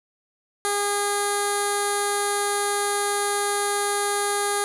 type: tone with low-pass filter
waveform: 15% pulse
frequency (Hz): 407.4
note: G#4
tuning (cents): -33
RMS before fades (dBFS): -24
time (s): 0.65-4.64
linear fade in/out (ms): 0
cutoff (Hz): 10000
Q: 5
effects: 8-bit